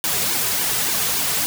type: noise with flanger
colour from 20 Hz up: white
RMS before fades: -21 dBFS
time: 0.04-1.46 s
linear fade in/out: 0 ms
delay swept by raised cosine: 1.5 to 3.7 ms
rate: 3.5 Hz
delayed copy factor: -0.75
effects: none